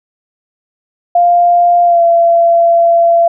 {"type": "tone with pitch glide", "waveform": "sine", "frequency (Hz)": [698.5, 679], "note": ["F5", "F5"], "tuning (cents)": [0, -49], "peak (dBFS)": -5, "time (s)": [1.15, 3.28], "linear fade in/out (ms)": 5, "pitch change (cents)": -49, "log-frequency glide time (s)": [1.84, 2.02], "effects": []}